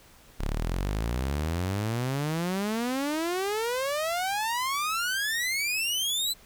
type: exponential sweep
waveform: sawtooth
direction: up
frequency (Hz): 33.2 to 4079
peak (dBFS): -23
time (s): 0.39-6.34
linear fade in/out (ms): 20
effects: pink hiss -55 dBFS RMS until 6.45 s